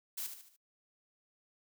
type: noise with echo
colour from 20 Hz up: blue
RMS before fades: -39 dBFS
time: 0.17-0.27 s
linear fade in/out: 10 ms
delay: 74 ms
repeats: 4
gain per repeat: -7 dB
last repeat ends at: 0.566 s
effects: noise-tail reverb RT60 0.1 s tail -25 dB re dry